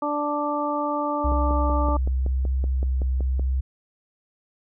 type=harmonic tone; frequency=293.7 Hz; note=D4; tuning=in tune; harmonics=1 / 2 / 3 / 4; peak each=-28 / -28 / -28 / -28 dBFS; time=0.02-1.97 s; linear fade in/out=5 ms
type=tone with vibrato; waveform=sine; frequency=64.9 Hz; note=C2; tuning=13 cents flat; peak=-20 dBFS; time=1.24-3.61 s; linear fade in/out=10 ms; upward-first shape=triangle; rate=0.95 Hz; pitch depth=14 cents each way
type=click train; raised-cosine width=2 ms; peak=-20 dBFS; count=12; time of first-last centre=1.32-3.395 s; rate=5.3 Hz
effects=none